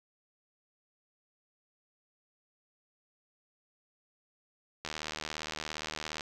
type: click train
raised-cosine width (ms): 0.2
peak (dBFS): -19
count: 106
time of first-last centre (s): 4.85-6.208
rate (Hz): 77.3
effects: none